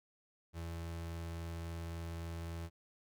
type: tone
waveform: 35% pulse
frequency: 83.6 Hz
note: E2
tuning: 25 cents sharp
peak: -39 dBFS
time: 0.53-2.7 s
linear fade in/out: 50 ms
effects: none